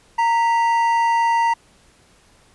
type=tone pair together; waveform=triangle; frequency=926 / 1962.1 Hz; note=A#5 / B6; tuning=-12 / -12 cents; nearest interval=octave + minor second; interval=1300 cents; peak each=-13 / -25 dBFS; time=0.18-1.54 s; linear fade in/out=10 ms; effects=pink hiss -54 dBFS RMS until 2.54 s + resampled to 24000 Hz